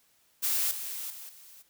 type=noise with level steps; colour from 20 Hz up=blue; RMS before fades=-28 / -37 / -44 / -52 dBFS; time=0.42-1.63 s; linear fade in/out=20 ms; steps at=0.71 / 1.1 / 1.29 s; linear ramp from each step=2 ms; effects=white hiss -67 dBFS RMS until 1.69 s